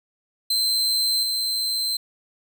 40% pulse tone with level steps, 4103 Hz, C8, 35 cents flat, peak -18 / -21 dBFS, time 0.5-1.97 s, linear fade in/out 5 ms, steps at 1.23 s, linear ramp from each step 2 ms, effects none

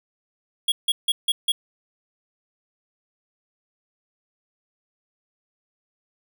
square tone bursts, 3322 Hz, G#7, in tune, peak -18 dBFS, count 5, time 0.68-1.52 s, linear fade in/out 5 ms, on 40 ms, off 160 ms, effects none

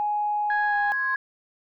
sine tone with pitch glide, 835 to 818.8 Hz, G#5 to G#5, +9 to -25 cents, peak -22 dBFS, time 0-0.92 s, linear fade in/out 0 ms, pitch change -34 cents, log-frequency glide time 0.67-0.75 s
sine tone with exponential growth, 1046.5 Hz, C6, in tune, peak -25 dBFS, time 0.36-1.15 s, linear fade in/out 5 ms, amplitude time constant 170 ms
sine tone, 1661 Hz, G#6, in tune, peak -23 dBFS, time 0.5-1.16 s, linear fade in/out 2 ms
effects tanh soft clip ceiling -14 dBFS

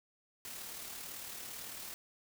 white noise with amplitude modulation, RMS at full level -44 dBFS, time 0.45-1.94 s, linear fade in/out 0 ms, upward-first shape sine, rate 37.9 Hz, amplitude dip 35%, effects none

